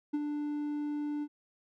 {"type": "tone with ADSR envelope", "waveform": "triangle", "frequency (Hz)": 295, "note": "D4", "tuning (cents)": 8, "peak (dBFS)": -25, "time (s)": [0.13, 1.28], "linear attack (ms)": 14, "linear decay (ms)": 37, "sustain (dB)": -5, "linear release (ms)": 55, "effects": []}